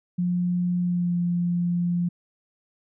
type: tone with pitch glide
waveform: sine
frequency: 177.5 to 174.45 Hz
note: F3 to F3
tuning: +28 to -2 cents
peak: -21 dBFS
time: 0.18-2.09 s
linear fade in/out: 10 ms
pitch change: -30 cents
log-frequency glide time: 0.81-1.16 s
effects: none

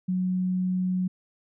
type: tone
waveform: sine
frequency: 183.8 Hz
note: F#3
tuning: 11 cents flat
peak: -23 dBFS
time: 0.08-1.08 s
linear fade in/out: 10 ms
effects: none

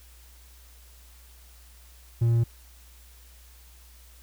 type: tone with hard clipping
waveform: sine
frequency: 116.54 Hz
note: A#2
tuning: in tune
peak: -20 dBFS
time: 2.21-2.44 s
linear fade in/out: 10 ms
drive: 3 dB
effects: added 60 Hz sine -50 dBFS peak until 4.22 s + white hiss -56 dBFS RMS until 4.22 s

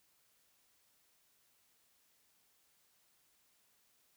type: silence
effects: white hiss -73 dBFS RMS until 4.16 s

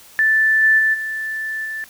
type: tone with level steps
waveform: sine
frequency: 1760 Hz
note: A6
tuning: in tune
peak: -12 / -10 / -13 / -22 / -24 dBFS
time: 0.19-1.84 s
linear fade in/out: 0 ms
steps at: 0.62 / 0.78 / 0.93 / 1.64 s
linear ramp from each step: 20 ms
effects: white hiss -45 dBFS RMS until 1.89 s

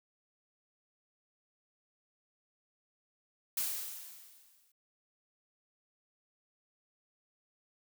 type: noise with exponential decay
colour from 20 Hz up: blue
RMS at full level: -32 dBFS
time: 3.57-4.72 s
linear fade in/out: 5 ms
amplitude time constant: 250 ms
effects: none

